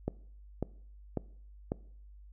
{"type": "click train", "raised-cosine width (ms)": 2, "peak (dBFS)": -18, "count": 4, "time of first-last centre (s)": [0.08, 1.719], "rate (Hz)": 1.83, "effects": ["noise-tail reverb RT60 0.6 s tail -21 dB re dry", "added 50 Hz sine -50 dBFS peak until 2.32 s"]}